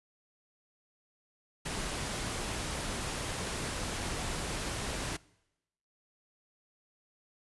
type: noise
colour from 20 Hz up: pink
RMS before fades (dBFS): -36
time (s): 1.65-5.17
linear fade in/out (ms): 10
effects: noise-tail reverb RT60 0.9 s tail -23 dB re dry + resampled to 24000 Hz